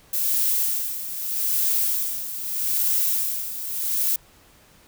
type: noise with tremolo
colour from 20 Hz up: violet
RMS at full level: -21 dBFS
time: 0.13-4.16 s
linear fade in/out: 5 ms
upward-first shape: sine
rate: 0.8 Hz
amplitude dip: 70%
effects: pink hiss -54 dBFS RMS until 4.87 s